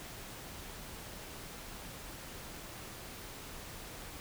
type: silence
effects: pink hiss -47 dBFS RMS until 4.2 s